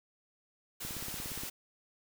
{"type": "noise", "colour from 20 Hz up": "white", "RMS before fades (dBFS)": -41, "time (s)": [0.8, 1.5], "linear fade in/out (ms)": 10}
{"type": "click train", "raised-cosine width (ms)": 3, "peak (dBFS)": -31, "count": 11, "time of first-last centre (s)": [0.85, 1.435], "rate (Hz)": 17.1}
{"effects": []}